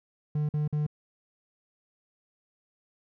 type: tone bursts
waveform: triangle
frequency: 150 Hz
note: D3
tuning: 37 cents sharp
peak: -23 dBFS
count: 3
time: 0.35-0.866 s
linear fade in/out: 5 ms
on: 140 ms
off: 48 ms
effects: none